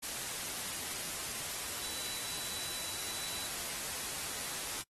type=tone in noise; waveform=sine; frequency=3951 Hz; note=B7; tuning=in tune; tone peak=-46 dBFS; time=1.81-3.48 s; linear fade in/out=20 ms; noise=white; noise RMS=-39 dBFS; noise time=0.02-4.83 s; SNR=-10 dB; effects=noise-tail reverb RT60 0.1 s tail -23 dB re dry + AAC 32 kbps